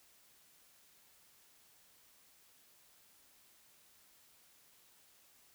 silence, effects white hiss -66 dBFS RMS until 5.54 s

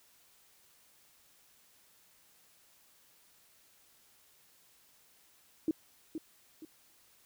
sine tone with echo, 317 Hz, D#4, 32 cents sharp, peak -26 dBFS, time 5.68-5.71 s, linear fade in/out 2 ms, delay 470 ms, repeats 2, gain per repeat -9 dB, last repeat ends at 6.65 s, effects white hiss -65 dBFS RMS until 7.25 s

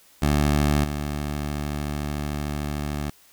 15% pulse tone with level steps, 73.42 Hz, D2, in tune, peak -12 / -20 dBFS, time 0.22-3.1 s, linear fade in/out 5 ms, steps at 0.84 s, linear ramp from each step 2 ms, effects white hiss -55 dBFS RMS until 3.32 s

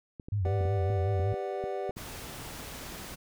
clicks, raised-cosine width 3 ms, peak -28 dBFS, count 11, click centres 0.198 / 0.285 / 0.464 / 0.61 / 0.654 / 0.901 / 1.197 / 1.341 / 1.64 / 1.894 / 1.969 s
sine tone with vibrato, 95.2 Hz, F#2, 50 cents sharp, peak -26 dBFS, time 0.32-1.33 s, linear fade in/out 5 ms, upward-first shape sine, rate 5.4 Hz, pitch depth 160 cents each way
triangle chord, G major seventh, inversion none, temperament equal, 392 / 493.9 / 587.3 / 740 Hz, G4 / B4 / D5 / F#5, 0 / 0 / 0 / 0 cents, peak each -33 / -37 / -36 / -36 dBFS, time 0.45-1.91 s, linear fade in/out 2 ms
pink noise, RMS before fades -42 dBFS, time 1.96-3.16 s, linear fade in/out 20 ms
effects none

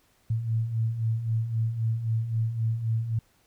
sine beating tone pair, 110 / 113.8 Hz, A2 / A#2, 0 / -41 cents, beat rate 3.8 Hz, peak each -32 / -25 dBFS, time 0.3-3.19 s, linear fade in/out 5 ms, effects pink hiss -65 dBFS RMS until 3.46 s

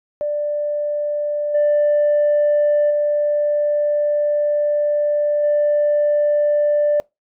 sine tone with level steps, 590 Hz, D5, 8 cents sharp, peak -18 / -11 / -14 / -12 dBFS, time 0.21-7 s, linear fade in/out 0 ms, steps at 1.54 / 2.9 / 5.43 s, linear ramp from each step 10 ms, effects noise-tail reverb RT60 0.2 s tail -25 dB re dry + tanh soft clip ceiling -10 dBFS

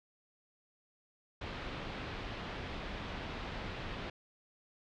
pink low-pass noise, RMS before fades -42 dBFS, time 1.41-4.1 s, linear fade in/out 5 ms, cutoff 3800 Hz, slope 24 dB/octave, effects none

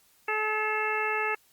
harmonic tone with a mistuned harmonic, 430 Hz, A4, 40 cents flat, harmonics 1 / 2 / 3 / 4 / 5 / 6, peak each -33 / -33 / -33 / -33 / -33 / -33 dBFS, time 0.28-1.35 s, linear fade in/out 5 ms, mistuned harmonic 6, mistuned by +50 cents, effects white hiss -63 dBFS RMS until 1.52 s + Opus 48 kbps

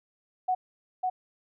sine tone with echo, 740 Hz, F#5, in tune, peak -23 dBFS, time 0.48-0.55 s, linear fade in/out 10 ms, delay 550 ms, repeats 1, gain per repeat -2 dB, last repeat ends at 1.1 s, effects none

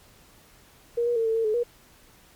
sine tone with pitch steps, 472.4 / 479.1 / 453.8 / 446.6 / 452.9 / 429.3 / 478.5 Hz, A#4 / A#4 / A#4 / A4 / A#4 / A4 / A#4, +23 / +47 / -47 / +26 / -50 / -43 / +45 cents, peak -21 dBFS, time 0.97-1.635 s, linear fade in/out 10 ms, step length 95 ms, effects pink hiss -55 dBFS RMS until 2.35 s + MP3 96 kbps

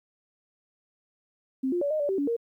sine tone with pitch steps, 263.7 / 352.3 / 571 / 617 / 578 / 385.8 / 284.5 / 465.9 Hz, C4 / F4 / D5 / D#5 / D5 / G4 / C#4 / A#4, +14 / +15 / -49 / -15 / -28 / -28 / +45 / -1 cents, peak -24 dBFS, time 1.63-2.366 s, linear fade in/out 10 ms, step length 92 ms, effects 11-bit

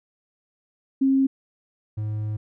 sine / triangle tone pair in turn, 268.7 / 106.86 Hz, C4 / G#2, +46 / +50 cents, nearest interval octave + major third, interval 1596 cents, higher first, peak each -16 / -23 dBFS, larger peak first, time 1.01-1.27 / 1.97-2.37 s, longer second, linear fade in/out 10 ms, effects none

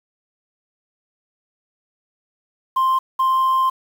sine tone bursts at uneven times, 1049 Hz, C6, 4 cents sharp, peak -12 dBFS, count 2, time 2.76-2.99 / 3.19-3.7 s, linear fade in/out 10 ms, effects tanh soft clip ceiling -13 dBFS + 7-bit

